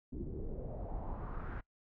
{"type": "noise with low-pass filter sweep", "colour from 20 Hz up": "brown", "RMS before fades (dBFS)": -41, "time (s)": [0.12, 1.61], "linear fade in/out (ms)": 10, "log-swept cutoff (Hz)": [290, 1700], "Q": 3.7, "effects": ["noise-tail reverb RT60 0.1 s tail -22 dB re dry"]}